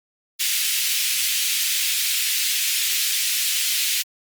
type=high-pass noise; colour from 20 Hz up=pink; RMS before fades=-22 dBFS; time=0.39-4.03 s; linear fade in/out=20 ms; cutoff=2400 Hz; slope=24 dB/octave; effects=Opus 32 kbps